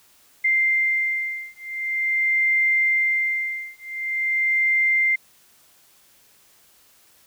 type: beating tone pair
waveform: sine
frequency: 2093 / 2093.45 Hz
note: C7 / C7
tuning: 0 / 0 cents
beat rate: 0.45 Hz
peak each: -22 dBFS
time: 0.44-5.16 s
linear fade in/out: 10 ms
effects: white hiss -56 dBFS RMS until 7.26 s